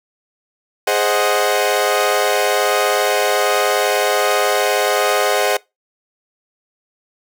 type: chord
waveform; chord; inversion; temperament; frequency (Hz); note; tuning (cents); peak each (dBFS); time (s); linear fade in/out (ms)
sawtooth; Ab dominant seventh; none; equal; 415.3 / 523.3 / 622.3 / 740; Ab4 / C5 / Eb5 / Gb5; 0 / 0 / 0 / 0; -16; 0.87-5.57; 5
effects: noise-tail reverb RT60 0.2 s tail -22 dB re dry